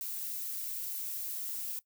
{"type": "noise", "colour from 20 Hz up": "violet", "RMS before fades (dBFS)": -38, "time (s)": [0.01, 1.79], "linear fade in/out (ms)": 0, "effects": ["noise-tail reverb RT60 0.1 s tail -18 dB re dry"]}